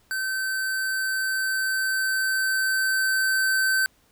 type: tone with level ramp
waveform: square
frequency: 1541 Hz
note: G6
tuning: 30 cents flat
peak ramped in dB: -26 to -20 dBFS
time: 0.11-3.86 s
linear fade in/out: 0 ms
effects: pink hiss -62 dBFS RMS until 4.11 s